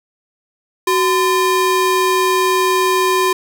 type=ring-modulated tone; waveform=square; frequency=698.5 Hz; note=F5; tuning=in tune; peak=-10 dBFS; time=0.87-3.33 s; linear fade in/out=5 ms; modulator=325 Hz; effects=none